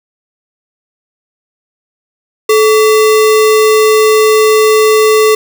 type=tone with sample-and-hold; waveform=sine; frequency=432.9 Hz; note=A4; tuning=28 cents flat; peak=-4 dBFS; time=2.49-5.35 s; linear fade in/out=5 ms; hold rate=1575 Hz; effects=none